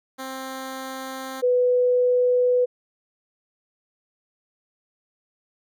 10% pulse / sine tone pair in turn, 263.7 / 495.9 Hz, C4 / B4, +14 / +7 cents, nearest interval major seventh, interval 1093 cents, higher second, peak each -23 / -16 dBFS, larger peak second, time 0.18-1.42 / 1.42-2.66 s, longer neither, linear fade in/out 20 ms, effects none

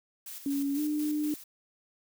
blue noise with tremolo, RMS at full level -42 dBFS, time 0.26-1.44 s, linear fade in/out 5 ms, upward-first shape square, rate 4.1 Hz, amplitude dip 50%
sine tone with pitch glide, 279.9 to 300 Hz, C#4 to D4, +17 to +37 cents, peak -27 dBFS, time 0.46-1.34 s, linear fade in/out 2 ms, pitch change +120 cents, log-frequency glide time 0.75-0.8 s
effects none

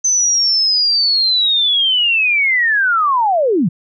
sine linear sweep, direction down, 6160 to 141.4 Hz, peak -11 dBFS, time 0.04-3.69 s, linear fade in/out 10 ms, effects none

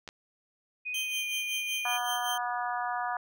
clicks, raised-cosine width 0.2 ms, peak -25 dBFS, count 2, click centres 0.077 / 0.089 s
sine tone with pitch glide, 2489 to 2441 Hz, D#7 to D#7, 0 to -34 cents, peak -32 dBFS, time 0.85-1.98 s, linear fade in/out 20 ms, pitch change -34 cents, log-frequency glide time 1.03-1.25 s
sawtooth tone with tremolo, 3136 Hz, G7, in tune, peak -28 dBFS, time 0.94-2.38 s, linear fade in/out 5 ms, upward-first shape sine, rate 5.3 Hz, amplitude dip 65%
harmonic tone, 243.1 Hz, B3, 27 cents flat, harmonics 3 / 4 / 5 / 6 / 7, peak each -33 / -35 / -37 / -39 / -40 dBFS, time 1.85-3.17 s, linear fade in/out 2 ms
effects none

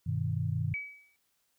sine chord, G augmented, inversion none, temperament equal, 98 / 123.47 / 155.56 Hz, G2 / B2 / D#3, 0 / 0 / 0 cents, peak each -33 dBFS, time 0.06-0.74 s, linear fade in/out 10 ms
sine tone with exponential decay, 2280 Hz, C#7, 48 cents sharp, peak -30 dBFS, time 0.74-1.16 s, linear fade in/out 1 ms, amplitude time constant 90 ms
effects white hiss -75 dBFS RMS until 1.58 s

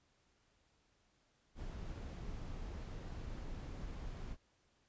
brown noise, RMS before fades -45 dBFS, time 1.55-4.37 s, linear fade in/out 50 ms, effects pink hiss -75 dBFS RMS until 4.88 s + resampled to 16000 Hz

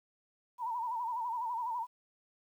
sine tone with vibrato, 943 Hz, A#5, 20 cents sharp, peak -33 dBFS, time 0.58-1.87 s, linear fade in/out 50 ms, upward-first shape sine, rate 12 Hz, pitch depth 100 cents each way, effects 11-bit

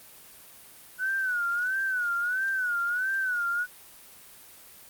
sine tone with vibrato, 1480 Hz, F#6, in tune, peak -25 dBFS, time 0.98-3.67 s, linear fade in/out 50 ms, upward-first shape sine, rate 1.5 Hz, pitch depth 110 cents each way, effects white hiss -50 dBFS RMS until 4.89 s + Opus 32 kbps

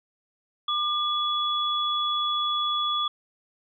sine tone pair together, 1200 / 3394 Hz, D6 / G#7, +37 / +37 cents, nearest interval octave + tritone, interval 1800 cents, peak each -26 dBFS, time 0.68-3.08 s, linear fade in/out 5 ms, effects none

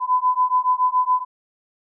sine beating tone pair, 1003 / 1010.1 Hz, B5 / B5, +26 / +39 cents, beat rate 7.1 Hz, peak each -19 dBFS, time 0-1.25 s, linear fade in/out 50 ms, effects none

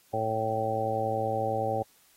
harmonic tone, 110.7 Hz, A2, 11 cents sharp, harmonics 1 / 2 / 3 / 4 / 5 / 6 / 7, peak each -35 / -40 / -39 / -35 / -31 / -39 / -30 dBFS, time 0.13-1.83 s, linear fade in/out 10 ms, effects white hiss -62 dBFS RMS until 2.16 s + AAC 48 kbps

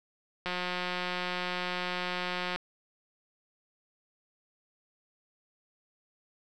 click train, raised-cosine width 0.3 ms, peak -17 dBFS, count 379, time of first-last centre 0.46-2.56 s, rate 180 Hz, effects none

